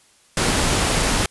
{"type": "noise", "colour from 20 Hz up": "pink", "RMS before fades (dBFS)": -19, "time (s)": [0.37, 1.26], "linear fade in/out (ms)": 2, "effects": ["white hiss -55 dBFS RMS until 1.3 s", "resampled to 24000 Hz"]}